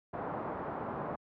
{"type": "low-pass noise", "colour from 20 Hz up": "white", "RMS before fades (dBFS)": -38, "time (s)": [0.13, 1.16], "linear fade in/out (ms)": 10, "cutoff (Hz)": 1100, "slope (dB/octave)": 24, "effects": ["high-pass 100 Hz 12 dB/octave"]}